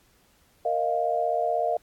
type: chord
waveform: sine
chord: Bb suspended fourth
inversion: none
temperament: equal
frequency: 466.2 / 622.3 / 698.5 Hz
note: Bb4 / Eb5 / F5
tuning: 0 / 0 / 0 cents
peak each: -30 / -27 / -25 dBFS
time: 0.65-1.77 s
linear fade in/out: 5 ms
effects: pink hiss -62 dBFS RMS until 1.82 s + AAC 64 kbps